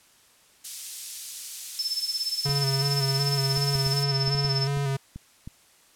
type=high-pass noise; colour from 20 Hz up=white; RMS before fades=-35 dBFS; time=0.64-4.04 s; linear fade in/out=10 ms; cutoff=4100 Hz; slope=12 dB/octave
type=tone with tremolo; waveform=sine; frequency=5274 Hz; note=E8; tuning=in tune; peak=-23 dBFS; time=1.79-4.67 s; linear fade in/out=0 ms; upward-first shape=sine; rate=17 Hz; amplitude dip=80%
type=tone with vibrato; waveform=square; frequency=138.59 Hz; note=C#3; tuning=in tune; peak=-25 dBFS; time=2.45-4.97 s; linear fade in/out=10 ms; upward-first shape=square; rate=2.7 Hz; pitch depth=30 cents each way
type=clicks; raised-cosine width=5 ms; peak=-25 dBFS; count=10; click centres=2.492 / 3.574 / 3.754 / 3.866 / 4.278 / 4.35 / 4.449 / 4.772 / 5.16 / 5.475 s
effects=white hiss -58 dBFS RMS until 5.95 s + low-pass 11000 Hz 12 dB/octave